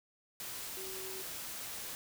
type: tone in noise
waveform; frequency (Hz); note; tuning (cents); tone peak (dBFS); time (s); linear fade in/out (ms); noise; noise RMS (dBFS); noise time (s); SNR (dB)
sine; 378.9; F#4; +41; -46; 0.77-1.22; 0; white; -43; 0.4-1.95; -6
effects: none